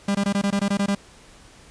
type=tone bursts; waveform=45% pulse; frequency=200 Hz; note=G3; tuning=35 cents sharp; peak=-19 dBFS; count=10; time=0.08-0.95 s; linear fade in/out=5 ms; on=69 ms; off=20 ms; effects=pink hiss -49 dBFS RMS until 1.7 s + resampled to 22050 Hz